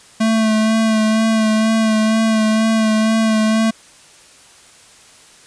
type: tone with vibrato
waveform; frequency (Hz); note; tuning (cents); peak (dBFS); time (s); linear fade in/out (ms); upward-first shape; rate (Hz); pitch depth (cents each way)
square; 220; A3; 0; -13; 0.2-3.71; 10; sine; 2.1; 24
effects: white hiss -45 dBFS RMS until 5.46 s + resampled to 22050 Hz